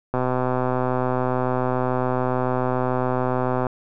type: click train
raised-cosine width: 1 ms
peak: -9 dBFS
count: 449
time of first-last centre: 0.14-3.668 s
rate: 127 Hz
effects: none